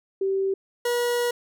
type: tone pair in turn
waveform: sine / 40% pulse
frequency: 387.3 / 481.8 Hz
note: G4 / B4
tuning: -21 / -43 cents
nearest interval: major third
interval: 378 cents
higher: second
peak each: -21 dBFS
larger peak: neither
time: 0.21-0.54 / 0.85-1.31 s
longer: second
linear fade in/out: 5 ms
effects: none